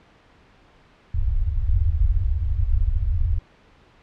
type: low-pass noise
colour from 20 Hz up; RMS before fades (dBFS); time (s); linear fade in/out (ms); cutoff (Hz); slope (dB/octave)
pink; -20; 1.14-3.39; 10; 100; 96
effects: pink hiss -54 dBFS RMS until 4.02 s + low-pass 3000 Hz 12 dB/octave